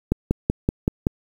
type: click train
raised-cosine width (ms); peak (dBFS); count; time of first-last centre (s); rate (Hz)
3; -5; 6; 0.12-1.069; 5.27
effects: 7-bit